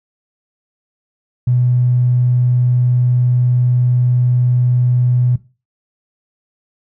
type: tone with tanh clipping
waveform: triangle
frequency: 123.9 Hz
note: B2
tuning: 6 cents sharp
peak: -10 dBFS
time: 1.47-5.36 s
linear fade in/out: 5 ms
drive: 2 dB
effects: noise-tail reverb RT60 0.3 s tail -17 dB re dry